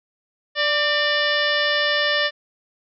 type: harmonic tone with a mistuned harmonic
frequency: 587.3 Hz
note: D5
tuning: in tune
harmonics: 1 / 2 / 3 / 4 / 5 / 6 / 7 / 8 / 9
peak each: -24 / -29 / -21 / -33 / -26 / -27 / -33 / -32 / -32 dBFS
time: 0.55-2.31 s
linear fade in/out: 50 ms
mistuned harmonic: 3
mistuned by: +40 cents
effects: none